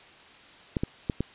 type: clicks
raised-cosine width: 3 ms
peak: -13 dBFS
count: 4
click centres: 0.768 / 0.835 / 1.098 / 1.206 s
effects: white hiss -51 dBFS RMS until 1.34 s + resampled to 8000 Hz